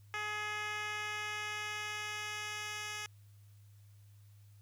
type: tone with band-pass filter sweep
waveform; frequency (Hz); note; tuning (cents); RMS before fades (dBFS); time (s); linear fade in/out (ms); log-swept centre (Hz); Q
10% pulse; 421; G#4; +24; -40; 0.14-3.06; 0; 2000 to 4300; 0.82
effects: added 102 Hz sine -56 dBFS peak until 4.61 s + white hiss -72 dBFS RMS until 4.61 s